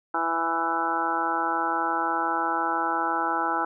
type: harmonic tone with a mistuned harmonic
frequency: 165.8 Hz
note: E3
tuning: 10 cents sharp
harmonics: 2 / 3 / 4 / 5 / 6 / 7 / 8 / 9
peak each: -33 / -38 / -36 / -28 / -30 / -39 / -28 / -33 dBFS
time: 0.14-3.65 s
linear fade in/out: 5 ms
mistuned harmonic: 7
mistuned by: +16 cents
effects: none